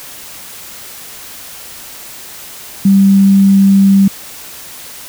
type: tone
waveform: sine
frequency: 196 Hz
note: G3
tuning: in tune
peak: -4 dBFS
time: 2.85-4.08 s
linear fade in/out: 5 ms
effects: white hiss -31 dBFS RMS until 5.08 s